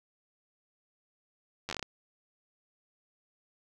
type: slowing click train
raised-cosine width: 0.2 ms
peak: -18 dBFS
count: 8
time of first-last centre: 1.69-1.827 s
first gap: 10 ms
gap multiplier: 1.22
effects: none